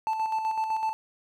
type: tone with tremolo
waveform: triangle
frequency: 880 Hz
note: A5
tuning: in tune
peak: -22 dBFS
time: 0.07-0.93 s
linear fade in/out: 0 ms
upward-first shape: square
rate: 7.9 Hz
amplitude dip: 45%
effects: none